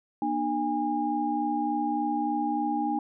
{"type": "tone cluster", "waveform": "sine", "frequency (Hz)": [238.8, 302.2, 815], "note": ["A#3", "D4", "G#5"], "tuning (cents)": [42, 50, -33], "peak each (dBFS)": [-32, -29, -28], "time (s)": [0.22, 2.99], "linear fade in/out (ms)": 2, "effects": []}